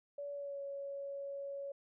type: tone with pitch glide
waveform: sine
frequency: 571 to 558.3 Hz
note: D5 to C#5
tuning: -49 to +12 cents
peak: -40 dBFS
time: 0.18-1.72 s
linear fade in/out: 5 ms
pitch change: -39 cents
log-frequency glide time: 0.32-0.61 s
effects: none